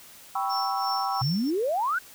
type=chord; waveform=sine; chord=C# half-diminished seventh; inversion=second; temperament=equal; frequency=784 / 987.8 / 1108.7 / 1318.5 Hz; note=G5 / B5 / C#6 / E6; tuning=0 / 0 / 0 / 0 cents; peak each=-28 / -32 / -32 / -32 dBFS; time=0.35-1.22 s; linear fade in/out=5 ms
type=tone with tremolo; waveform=triangle; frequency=5420 Hz; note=E8; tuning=47 cents sharp; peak=-28 dBFS; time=0.49-1.51 s; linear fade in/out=20 ms; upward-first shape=triangle; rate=2.9 Hz; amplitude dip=85%
type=exponential sweep; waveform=sine; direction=up; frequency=120.1 to 1572 Hz; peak=-23 dBFS; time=1.21-1.99 s; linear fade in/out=10 ms
effects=white hiss -49 dBFS RMS until 2.14 s